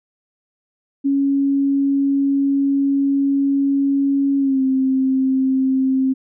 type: tone with pitch glide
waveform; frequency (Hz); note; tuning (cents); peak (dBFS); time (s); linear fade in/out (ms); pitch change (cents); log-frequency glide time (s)
sine; 277.2 to 263.9; C#4 to C4; 0 to +15; -14; 1.04-6.14; 20; -85; 4.38-4.62
effects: none